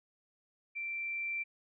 sine tone with level ramp, 2349 Hz, D7, in tune, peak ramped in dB -36 to -33 dBFS, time 0.75-1.44 s, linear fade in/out 20 ms, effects none

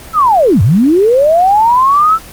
sine linear two-way sweep, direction down then up, 1339 to 84.5 to 1339 Hz, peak -5 dBFS, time 0.13-2.19 s, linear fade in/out 50 ms, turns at 0.62 s, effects pink hiss -32 dBFS RMS until 2.32 s + Opus 24 kbps

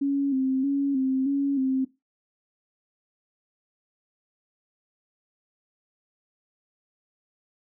sine tone with vibrato, 271.1 Hz, C#4, 38 cents flat, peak -21 dBFS, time 0.01-1.85 s, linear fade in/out 10 ms, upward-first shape square, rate 1.6 Hz, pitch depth 50 cents each way, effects noise-tail reverb RT60 0.2 s tail -17 dB re dry

